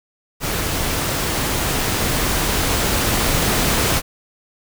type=noise with level ramp; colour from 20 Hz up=pink; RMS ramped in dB=-22 to -17 dBFS; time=0.4-4.02 s; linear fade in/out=50 ms; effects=none